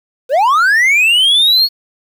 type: linear sweep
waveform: triangle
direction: up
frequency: 473.4 to 4400 Hz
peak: -6 dBFS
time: 0.29-1.69 s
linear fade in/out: 50 ms
effects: 7-bit